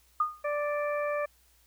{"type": "tone with exponential decay", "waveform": "sine", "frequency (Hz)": 1226, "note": "D#6", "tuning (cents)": -26, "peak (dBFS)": -20, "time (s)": [0.2, 0.43], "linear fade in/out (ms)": 5, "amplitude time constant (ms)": 48}
{"type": "harmonic tone", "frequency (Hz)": 587.3, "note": "D5", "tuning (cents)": 0, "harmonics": [1, 2, 3, 4], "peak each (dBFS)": [-29, -35, -39, -41], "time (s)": [0.44, 1.26], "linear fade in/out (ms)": 10}
{"effects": ["added 60 Hz sine -65 dBFS peak until 1.66 s", "white hiss -65 dBFS RMS until 1.66 s"]}